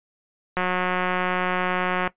click train, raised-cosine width 0.5 ms, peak -9 dBFS, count 275, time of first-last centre 0.57-2.075 s, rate 182 Hz, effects noise-tail reverb RT60 0.1 s tail -17 dB re dry + resampled to 8000 Hz

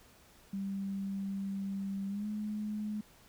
sine tone with pitch glide, 196 to 211.3 Hz, G3 to G#3, 0 to +30 cents, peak -34 dBFS, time 0.53-3.01 s, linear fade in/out 5 ms, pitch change +130 cents, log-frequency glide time 2.08-2.27 s, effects pink hiss -61 dBFS RMS until 3.28 s

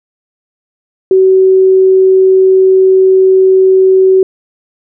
sine tone, 378.3 Hz, F#4, 38 cents sharp, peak -3 dBFS, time 1.11-4.23 s, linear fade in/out 2 ms, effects none

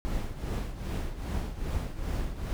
brown noise with tremolo, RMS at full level -29 dBFS, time 0.05-2.53 s, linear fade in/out 0 ms, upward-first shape triangle, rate 2.5 Hz, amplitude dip 75%, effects none

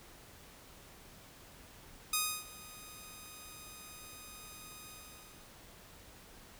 5% pulse tone with ADSR envelope, 1244.5 Hz, D#6, in tune, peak -17 dBFS, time 2.13-5.55 s, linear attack 4 ms, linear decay 300 ms, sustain -21 dB, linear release 670 ms, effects pink hiss -56 dBFS RMS until 6.59 s

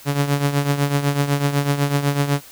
sawtooth tone with tremolo, 142.4 Hz, C#3, 47 cents sharp, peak -10 dBFS, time 0.05-2.41 s, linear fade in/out 50 ms, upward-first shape triangle, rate 8 Hz, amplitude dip 75%, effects white hiss -43 dBFS RMS until 2.51 s

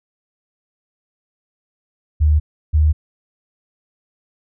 sine tone pair in turn, 75.8 / 76.59 Hz, D#2 / D#2, -45 / -27 cents, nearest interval unison, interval 18 cents, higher second, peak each -10 dBFS, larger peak neither, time 2.2-2.4 / 2.73-2.93 s, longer neither, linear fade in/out 20 ms, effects none

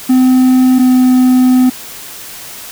triangle tone pair in turn, 256.3 / 254.1 Hz, C4 / B3, -36 / +49 cents, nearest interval unison, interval 15 cents, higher first, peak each -3 dBFS, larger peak neither, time 0.09-0.79 / 0.79-1.7 s, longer second, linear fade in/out 10 ms, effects white hiss -29 dBFS RMS until 2.71 s

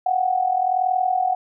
sine tone with amplitude modulation, 740 Hz, F#5, in tune, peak -14 dBFS, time 0.06-1.35 s, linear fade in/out 5 ms, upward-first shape sine, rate 41.2 Hz, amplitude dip 75%, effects none

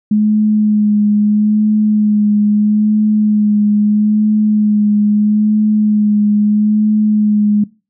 sine tone with vibrato, 210.7 Hz, G#3, 25 cents sharp, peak -8 dBFS, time 0.11-7.64 s, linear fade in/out 5 ms, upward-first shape sine, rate 0.77 Hz, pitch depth 21 cents each way, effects noise-tail reverb RT60 0.3 s tail -21 dB re dry

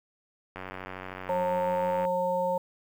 click train, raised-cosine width 0.5 ms, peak -23 dBFS, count 140, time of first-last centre 0.56-2.051 s, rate 93.2 Hz
harmonic tone, 180 Hz, F#3, 47 cents flat, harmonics 1 / 3 / 5, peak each -37 / -27 / -29 dBFS, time 1.29-2.58 s, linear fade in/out 5 ms
effects 9-bit

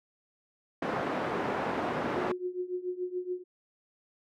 pink band-pass noise, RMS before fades -32 dBFS, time 0.82-2.32 s, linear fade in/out 5 ms, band 260 to 1300 Hz, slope 12 dB/octave
sine tone with tremolo, 362.3 Hz, F#4, 36 cents flat, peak -28 dBFS, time 2.14-3.44 s, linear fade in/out 50 ms, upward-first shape triangle, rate 7 Hz, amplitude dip 90%
effects none

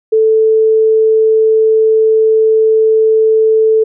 sine tone, 440 Hz, A4, in tune, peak -6 dBFS, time 0.12-3.84 s, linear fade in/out 10 ms, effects none

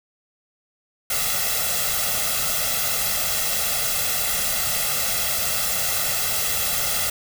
white noise with comb filter, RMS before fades -23 dBFS, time 1.1-7.1 s, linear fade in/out 5 ms, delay 1.5 ms, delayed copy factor +0.95, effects none

